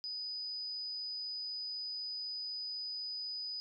sine tone, 4978 Hz, D#8, in tune, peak -38 dBFS, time 0.04-3.6 s, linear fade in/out 0 ms, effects none

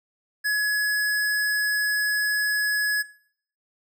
square tone, 1689 Hz, G#6, 29 cents sharp, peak -22 dBFS, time 0.44-3.03 s, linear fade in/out 20 ms, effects noise-tail reverb RT60 0.6 s tail -19 dB re dry

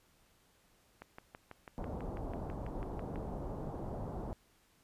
click train, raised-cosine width 0.5 ms, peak -32 dBFS, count 14, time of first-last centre 1.02-3.158 s, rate 6.08 Hz
pink low-pass noise, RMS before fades -41 dBFS, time 1.78-4.33 s, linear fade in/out 0 ms, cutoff 870 Hz, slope 24 dB/octave
effects pink hiss -69 dBFS RMS until 4.83 s + resampled to 32000 Hz

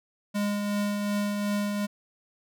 square tone with tremolo, 205.1 Hz, G#3, 21 cents flat, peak -25 dBFS, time 0.34-1.87 s, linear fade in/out 20 ms, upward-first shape triangle, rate 2.7 Hz, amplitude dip 35%, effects none

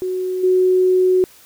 sine tone with level steps, 369.3 Hz, F#4, 3 cents flat, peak -19 / -11 dBFS, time 0.02-1.24 s, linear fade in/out 0 ms, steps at 0.43 s, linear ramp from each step 10 ms, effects white hiss -47 dBFS RMS until 1.45 s

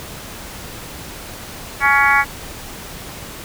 harmonic tone, 280 Hz, C#4, 18 cents sharp, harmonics 3 / 4 / 5 / 6 / 7 / 8, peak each -18 / -18 / -18 / -18 / -18 / -18 dBFS, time 1.8-2.25 s, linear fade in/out 50 ms, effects pink hiss -33 dBFS RMS until 3.44 s

